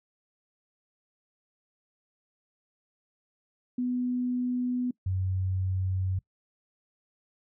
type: tone pair in turn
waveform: sine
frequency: 248.3 / 93.76 Hz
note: B3 / F#2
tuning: +9 / +23 cents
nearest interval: octave + perfect fourth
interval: 1686 cents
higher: first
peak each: -26 dBFS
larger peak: neither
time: 3.78-4.91 / 5.06-6.19 s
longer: neither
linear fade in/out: 5 ms
effects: noise-tail reverb RT60 0.1 s tail -22 dB re dry